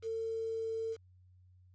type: tone with quantisation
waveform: sine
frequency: 449.8 Hz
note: A4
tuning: 38 cents sharp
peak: -34 dBFS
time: 0.02-0.97 s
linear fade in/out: 50 ms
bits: 9
effects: added 91 Hz sine -59 dBFS peak until 1.74 s + resampled to 16000 Hz